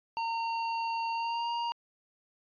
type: tone with pitch glide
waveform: square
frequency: 916 to 940.1 Hz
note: A#5 to A#5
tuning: -31 to +14 cents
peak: -31 dBFS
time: 0.17-1.72 s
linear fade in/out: 0 ms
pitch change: +45 cents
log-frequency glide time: 1.11-1.51 s
effects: resampled to 11025 Hz